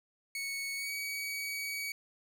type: tone with pitch glide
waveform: sawtooth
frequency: 2217 to 2262 Hz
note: C#7 to C#7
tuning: 0 to +34 cents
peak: -32 dBFS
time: 0.35-1.92 s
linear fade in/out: 2 ms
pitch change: +34 cents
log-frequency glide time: 0.76-0.92 s
effects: none